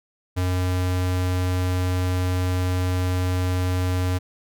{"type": "tone", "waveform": "square", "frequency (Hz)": 91.1, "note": "F#2", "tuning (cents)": -26, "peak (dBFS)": -21, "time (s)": [0.36, 4.19], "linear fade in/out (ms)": 20, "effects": []}